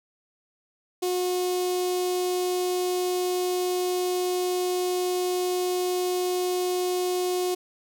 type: tone with notch filter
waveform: sawtooth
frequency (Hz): 362.2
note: F#4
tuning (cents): -37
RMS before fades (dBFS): -26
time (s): 1.02-7.55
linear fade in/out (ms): 10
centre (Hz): 1600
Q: 0.57
effects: none